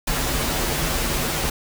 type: noise with comb filter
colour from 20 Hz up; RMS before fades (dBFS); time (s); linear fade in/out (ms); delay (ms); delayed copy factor
pink; -23; 0.07-1.5; 5; 10; -0.6
effects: none